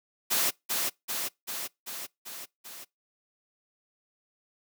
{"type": "noise with echo", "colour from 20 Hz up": "white", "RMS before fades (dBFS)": -26, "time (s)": [0.3, 0.51], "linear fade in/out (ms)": 20, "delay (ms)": 390, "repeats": 6, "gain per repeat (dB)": -3, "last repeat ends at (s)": 2.85, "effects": ["noise-tail reverb RT60 0.2 s tail -25 dB re dry", "high-pass 200 Hz 12 dB/octave"]}